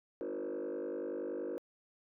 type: tone with frequency modulation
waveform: sine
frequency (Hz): 415.3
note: G#4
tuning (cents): 0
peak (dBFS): -34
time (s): 0.21-1.58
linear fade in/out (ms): 0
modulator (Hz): 50.5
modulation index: 2.4
effects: tanh soft clip ceiling -35 dBFS